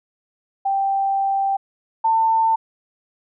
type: tone pair in turn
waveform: sine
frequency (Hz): 784 / 896.7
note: G5 / A5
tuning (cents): 0 / +33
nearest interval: major second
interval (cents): 233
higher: second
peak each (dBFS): -17 / -14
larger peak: second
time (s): 0.65-1.57 / 2.04-2.56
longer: first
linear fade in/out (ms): 10
effects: none